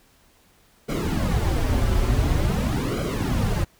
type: noise with flanger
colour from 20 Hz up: brown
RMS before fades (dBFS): -22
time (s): 0.88-3.65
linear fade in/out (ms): 20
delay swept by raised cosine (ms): 1.1 to 6.5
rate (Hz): 0.47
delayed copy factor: -0.8
effects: pink hiss -58 dBFS RMS until 3.79 s